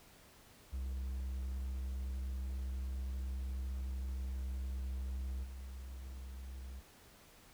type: tone with level steps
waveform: triangle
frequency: 65 Hz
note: C2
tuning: 11 cents flat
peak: -35 / -42 dBFS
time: 0.72-6.81 s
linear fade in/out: 20 ms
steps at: 5.43 s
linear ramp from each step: 20 ms
effects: pink hiss -61 dBFS RMS until 7.53 s